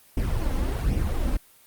brown noise with flanger, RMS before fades -24 dBFS, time 0.17-1.37 s, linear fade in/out 5 ms, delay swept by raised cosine 0.35 to 3.85 ms, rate 1.3 Hz, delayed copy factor +0.65, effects white hiss -55 dBFS RMS until 1.66 s + Opus 32 kbps

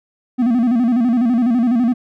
triangle tone with vibrato, 240 Hz, B3, 49 cents flat, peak -10 dBFS, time 0.38-1.94 s, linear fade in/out 20 ms, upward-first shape square, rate 12 Hz, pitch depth 90 cents each way, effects none

